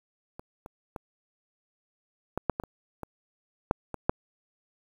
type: clicks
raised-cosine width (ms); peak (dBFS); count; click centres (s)
1; -26 / -28 / -22 / -15 / -9 / -16 / -25 / -22 / -8 / -19 / -7; 11; 0.395 / 0.661 / 0.962 / 2.376 / 2.497 / 2.599 / 2.637 / 3.033 / 3.711 / 3.943 / 4.095
effects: 8-bit